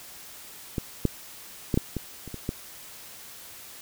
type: clicks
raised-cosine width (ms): 3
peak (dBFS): -14 / -8 / -10 / -8 / -16 / -26 / -22 / -14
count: 8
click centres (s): 0.782 / 1.053 / 1.742 / 1.775 / 1.967 / 2.277 / 2.343 / 2.491
effects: white hiss -45 dBFS RMS until 3.81 s